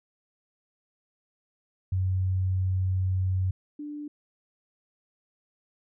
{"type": "tone pair in turn", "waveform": "sine", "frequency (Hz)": [93.4, 295.3], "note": ["F#2", "D4"], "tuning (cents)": [17, 10], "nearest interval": "octave + minor sixth", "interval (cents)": 1993, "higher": "second", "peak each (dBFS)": [-23, -34], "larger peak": "first", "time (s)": [[1.92, 3.51], [3.79, 4.08]], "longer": "first", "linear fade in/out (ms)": 5, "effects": []}